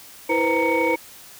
sine tone cluster, 327.6 / 482.5 / 515 / 928 / 2236 Hz, E4 / B4 / C5 / A#5 / C#7, -11 / -40 / -28 / -8 / +14 cents, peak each -23 dBFS, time 0.29-0.96 s, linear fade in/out 10 ms, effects tanh soft clip ceiling -11 dBFS + white hiss -44 dBFS RMS until 1.39 s

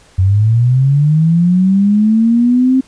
sine linear sweep, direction up, 90.8 to 264.7 Hz, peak -7 dBFS, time 0.18-2.81 s, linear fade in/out 10 ms, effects pink hiss -46 dBFS RMS until 2.87 s + resampled to 22050 Hz

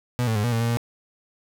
35% pulse tone with pitch steps, 123 / 111.6 / 104.3 / 120.3 / 114.4 / 116.8 / 117.8 Hz, B2 / A2 / G#2 / B2 / A#2 / A#2 / A#2, -7 / +25 / +8 / -45 / -32 / +4 / +19 cents, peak -19 dBFS, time 0.19-0.771 s, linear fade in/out 0 ms, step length 83 ms, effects none

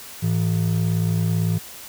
triangle ring-modulated tone, 136.1 Hz, C#3, 31 cents flat, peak -13 dBFS, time 0.22-1.59 s, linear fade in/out 20 ms, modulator 29 Hz, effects white hiss -39 dBFS RMS until 1.88 s

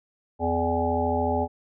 harmonic tone with a mistuned harmonic, 84 Hz, E2, 33 cents sharp, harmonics 1 / 3 / 5 / 7 / 9 / 10, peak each -29 / -29 / -29 / -29 / -29 / -29 dBFS, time 0.39-1.48 s, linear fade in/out 50 ms, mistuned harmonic 9, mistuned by +23 cents, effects none

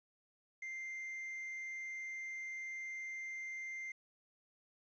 triangle tone with quantisation, 2093 Hz, C7, in tune, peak -40 dBFS, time 0.62-3.92 s, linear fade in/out 5 ms, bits 11, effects resampled to 16000 Hz

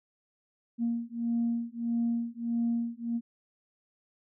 sine beating tone pair, 233.1 / 234.7 Hz, A#3 / A#3, 0 / +12 cents, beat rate 1.6 Hz, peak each -30 dBFS, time 0.78-3.21 s, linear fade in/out 50 ms, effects tanh soft clip ceiling -21 dBFS

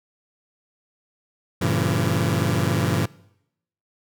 sawtooth chord, G diminished seventh, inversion none, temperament just, 98 / 117.6 / 141.12 / 169.34 Hz, G2 / Bb2 / Db3 / Fb3, 0 / +16 / +31 / +47 cents, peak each -21 dBFS, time 1.61-3.06 s, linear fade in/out 10 ms, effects noise-tail reverb RT60 0.8 s tail -22 dB re dry

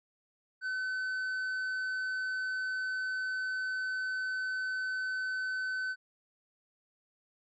sine tone with tanh clipping, 1518 Hz, F#6, 44 cents sharp, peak -33 dBFS, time 0.61-5.96 s, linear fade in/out 50 ms, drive 5 dB, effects none

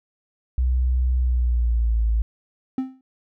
sine tone with pitch glide, 62.9 to 55.39 Hz, B1 to A1, +32 to +12 cents, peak -17 dBFS, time 0.58-2.22 s, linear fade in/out 0 ms, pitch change -220 cents, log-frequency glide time 1.18-2.04 s
triangle tone with exponential decay, 261.4 Hz, C4, 1 cent flat, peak -16 dBFS, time 2.78-3.01 s, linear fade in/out 2 ms, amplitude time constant 49 ms
effects none

